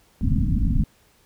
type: low-pass noise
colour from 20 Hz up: pink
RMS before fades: -20 dBFS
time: 0.21-0.84 s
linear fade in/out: 2 ms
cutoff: 280 Hz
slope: 96 dB/octave
effects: pink hiss -59 dBFS RMS until 1.25 s